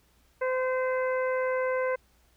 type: harmonic tone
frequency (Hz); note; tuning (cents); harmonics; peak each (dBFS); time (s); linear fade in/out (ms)
514; C5; -31; 1 / 2 / 3 / 4 / 5; -26 / -34 / -36 / -38 / -50; 0.41-1.96; 10
effects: added 60 Hz sine -65 dBFS peak until 2.36 s + pink hiss -66 dBFS RMS until 2.36 s